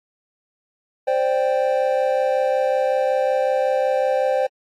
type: chord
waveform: triangle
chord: C suspended second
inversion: none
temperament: just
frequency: 523.3 / 588.7 / 784.9 Hz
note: C5 / D5 / G5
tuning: 0 / +4 / +2 cents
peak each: -17 / -21 / -22 dBFS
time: 1.07-4.47 s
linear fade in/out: 10 ms
effects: AAC 48 kbps